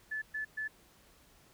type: tone bursts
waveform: sine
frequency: 1735 Hz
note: A6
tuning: 25 cents flat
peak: -34 dBFS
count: 3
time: 0.11-0.68 s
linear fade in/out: 10 ms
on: 110 ms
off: 120 ms
effects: pink hiss -63 dBFS RMS until 1.53 s